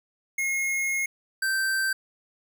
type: tone pair in turn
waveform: square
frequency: 2156 / 1559.3 Hz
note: C#7 / G6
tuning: -49 / -10 cents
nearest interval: tritone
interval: 561 cents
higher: first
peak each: -25 / -24 dBFS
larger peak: second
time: 0.38-1.06 / 1.42-1.93 s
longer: first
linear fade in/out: 5 ms
effects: none